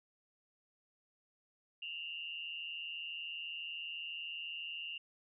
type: tone with amplitude modulation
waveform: sine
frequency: 2794 Hz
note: F7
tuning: in tune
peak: -37 dBFS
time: 1.82-4.98 s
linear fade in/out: 5 ms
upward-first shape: sine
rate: 160 Hz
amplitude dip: 80%
effects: none